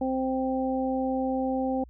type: harmonic tone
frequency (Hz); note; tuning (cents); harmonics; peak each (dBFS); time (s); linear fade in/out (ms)
261.6; C4; 0; 1 / 2 / 3; -27 / -30 / -32; 0.01-1.84; 5
effects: added 60 Hz sine -47 dBFS peak until 1.89 s